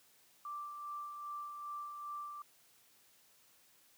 sine tone with tremolo, 1174.7 Hz, D6, in tune, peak -40 dBFS, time 0.45-2.42 s, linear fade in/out 2 ms, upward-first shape sine, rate 2.5 Hz, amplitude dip 40%, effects white hiss -67 dBFS RMS until 3.97 s + high-pass 80 Hz 12 dB/octave

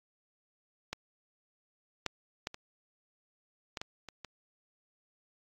clicks, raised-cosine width 0.2 ms, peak -18 / -14 / -17 / -26 / -20 / -20 / -27 / -25 dBFS, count 8, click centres 0.93 / 2.063 / 2.471 / 2.544 / 3.772 / 3.815 / 4.087 / 4.247 s, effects AAC 48 kbps

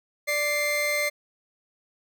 40% pulse tone pair together, 587.3 / 2093 Hz, D5 / C7, 0 / 0 cents, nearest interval octave + minor seventh, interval 2200 cents, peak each -27 / -24 dBFS, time 0.27-1.1 s, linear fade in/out 20 ms, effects none

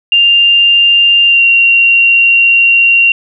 sine tone with pitch glide, 2794 to 2757 Hz, F7 to F7, 0 to -23 cents, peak -4 dBFS, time 0.12-3.12 s, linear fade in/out 2 ms, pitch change -23 cents, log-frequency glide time 1.25-1.43 s, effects none

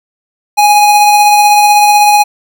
square tone with tremolo, 830.6 Hz, G#5, in tune, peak -3 dBFS, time 0.57-2.24 s, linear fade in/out 20 ms, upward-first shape triangle, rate 16 Hz, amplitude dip 30%, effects none

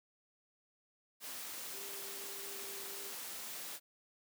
sine tone in noise, 396.4 Hz, G4, 19 cents sharp, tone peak -53 dBFS, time 1.71-3.13 s, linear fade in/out 50 ms, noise white, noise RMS -45 dBFS, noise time 1.2-3.8 s, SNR -11 dB, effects high-pass 200 Hz 12 dB/octave

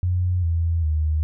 sine tone with pitch steps, 89.9 / 83.4 / 77.36 Hz, F#2 / E2 / D#2, -49 / +21 / -9 cents, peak -18 dBFS, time 0.03-1.23 s, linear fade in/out 0 ms, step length 400 ms, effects none

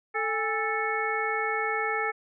harmonic tone with a mistuned harmonic, 440 Hz, A4, in tune, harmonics 1 / 2 / 3 / 4 / 5, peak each -32 / -32 / -32 / -32 / -32 dBFS, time 0.14-2.12 s, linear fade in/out 20 ms, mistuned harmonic 2, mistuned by -120 cents, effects none

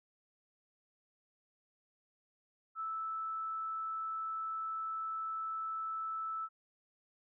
sine tone, 1314 Hz, E6, 6 cents flat, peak -36 dBFS, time 2.75-6.49 s, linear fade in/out 50 ms, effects none

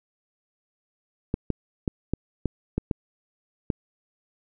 clicks, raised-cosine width 3 ms, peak -11 dBFS, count 8, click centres 1.341 / 1.503 / 1.878 / 2.136 / 2.457 / 2.78 / 2.912 / 3.702 s, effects none

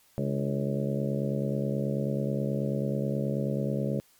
harmonic tone with a mistuned harmonic, 69.3 Hz, C#2, in tune, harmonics 2 / 3 / 4 / 5 / 6 / 7 / 8 / 9, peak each -30 / -31 / -39 / -40 / -37 / -39 / -35 / -42 dBFS, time 0.18-4 s, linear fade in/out 0 ms, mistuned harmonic 4, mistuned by +88 cents, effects white hiss -62 dBFS RMS until 4.19 s + MP3 96 kbps

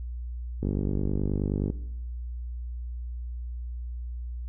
click train, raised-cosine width 3 ms, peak -15 dBFS, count 54, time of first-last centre 0.63-1.701 s, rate 49.5 Hz, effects noise-tail reverb RT60 0.8 s tail -17 dB re dry + added 60 Hz sine -32 dBFS peak until 4.48 s

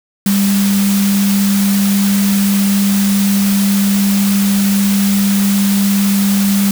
sine tone in noise, 199 Hz, G3, 26 cents sharp, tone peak -10 dBFS, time 0.26-6.71 s, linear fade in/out 2 ms, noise white, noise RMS -21 dBFS, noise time 0.26-6.71 s, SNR +8 dB, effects none

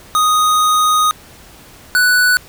square tone pair in turn, 1244.5 / 1483.7 Hz, D#6 / F#6, 0 / +4 cents, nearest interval minor third, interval 304 cents, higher second, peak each -11 / -10 dBFS, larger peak second, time 0.15-1.11 / 1.95-2.37 s, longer first, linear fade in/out 0 ms, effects pink hiss -41 dBFS RMS until 2.48 s

